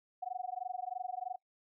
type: tone with amplitude modulation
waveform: sine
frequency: 737 Hz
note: F#5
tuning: 7 cents flat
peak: -33 dBFS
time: 0.22-1.36 s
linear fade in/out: 10 ms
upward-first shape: sine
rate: 23.1 Hz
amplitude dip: 100%
effects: noise-tail reverb RT60 0.1 s tail -23 dB re dry